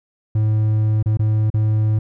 triangle tone with dropouts, 108 Hz, A2, 32 cents flat, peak -12 dBFS, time 0.35-1.99 s, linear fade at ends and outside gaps 5 ms, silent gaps 1.027-1.059 / 1.172-1.193 / 1.502-1.541 s, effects none

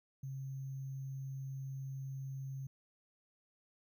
sine tone with sample-and-hold, 134.5 Hz, C3, 48 cents sharp, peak -40 dBFS, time 0.23-2.67 s, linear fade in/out 5 ms, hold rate 6300 Hz, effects none

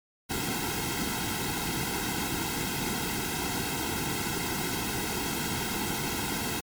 pink noise with comb filter, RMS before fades -31 dBFS, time 0.29-6.61 s, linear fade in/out 20 ms, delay 1.7 ms, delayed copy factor -0.95, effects MP3 96 kbps

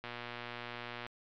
click train, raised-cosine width 0.3 ms, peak -25 dBFS, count 124, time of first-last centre 0.04-1.065 s, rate 120 Hz, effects low-pass 4000 Hz 12 dB/octave + MP3 96 kbps

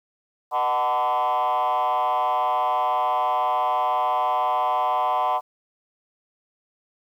sine tone with frequency modulation, 880 Hz, A5, in tune, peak -17 dBFS, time 0.51-5.41 s, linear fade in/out 50 ms, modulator 134 Hz, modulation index 1.7, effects tanh soft clip ceiling -18 dBFS + 9-bit

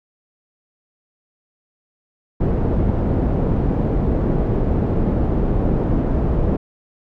pink low-pass noise, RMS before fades -18 dBFS, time 2.4-6.57 s, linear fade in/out 10 ms, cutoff 450 Hz, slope 12 dB/octave, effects none

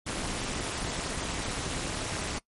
pink noise with amplitude modulation, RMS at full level -29 dBFS, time 0.06-2.39 s, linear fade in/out 10 ms, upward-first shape sine, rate 225 Hz, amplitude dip 95%, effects noise-tail reverb RT60 0.1 s tail -21 dB re dry + MP3 48 kbps

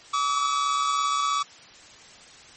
45% pulse tone pair together, 1144.8 / 1282 Hz, D6 / E6, -45 / -49 cents, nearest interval major second, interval 196 cents, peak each -23 / -28 dBFS, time 0.13-1.43 s, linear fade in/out 10 ms, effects white hiss -48 dBFS RMS until 2.56 s + MP3 32 kbps

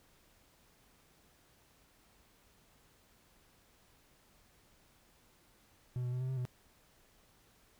triangle tone with pitch steps, 124.6 / 123.4 / 125.9 / 129.2 / 131.5 / 124.7 Hz, B2 / B2 / B2 / C3 / C3 / B2, +16 / -1 / +34 / -21 / +9 / +17 cents, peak -32 dBFS, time 5.96-6.452 s, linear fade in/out 0 ms, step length 82 ms, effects pink hiss -67 dBFS RMS until 7.79 s

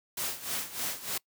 white noise with tremolo, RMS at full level -32 dBFS, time 0.17-1.18 s, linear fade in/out 5 ms, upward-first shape sine, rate 3.3 Hz, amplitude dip 80%, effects noise-tail reverb RT60 0.1 s tail -24 dB re dry + high-pass 80 Hz 12 dB/octave

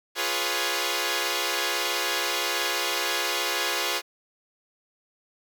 5% pulse chord, C# dominant seventh, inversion first, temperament equal, 349.2 / 415.3 / 493.9 / 554.4 Hz, E#4 / G#4 / B4 / C#5, 0 / 0 / 0 / 0 cents, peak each -19 dBFS, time 0.15-4.02 s, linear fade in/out 50 ms, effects none

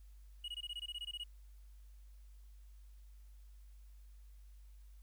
triangle tone bursts, 2900 Hz, F#7, 35 cents flat, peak -39 dBFS, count 13, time 0.44-1.238 s, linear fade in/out 5 ms, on 42 ms, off 21 ms, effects added 50 Hz sine -54 dBFS peak until 5.02 s + white hiss -75 dBFS RMS until 5.02 s

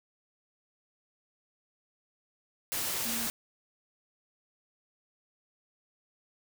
sine tone in noise, 231.8 Hz, A#3, 10 cents flat, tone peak -39 dBFS, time 3.05-3.27 s, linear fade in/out 0 ms, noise white, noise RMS -33 dBFS, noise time 2.72-3.3 s, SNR -9 dB, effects none

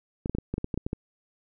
clicks, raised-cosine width 3 ms, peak -16 dBFS, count 11, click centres 0.259 / 0.296 / 0.35 / 0.385 / 0.54 / 0.581 / 0.644 / 0.742 / 0.776 / 0.865 / 0.931 s, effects none

